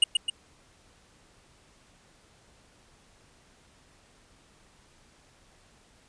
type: tone with echo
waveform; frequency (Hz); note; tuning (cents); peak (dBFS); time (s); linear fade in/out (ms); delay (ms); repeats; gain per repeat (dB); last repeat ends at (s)
square; 2876; F#7; -50; -15; 0.02-0.04; 5; 130; 2; -5; 0.3
effects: pink hiss -60 dBFS RMS until 6.08 s + resampled to 22050 Hz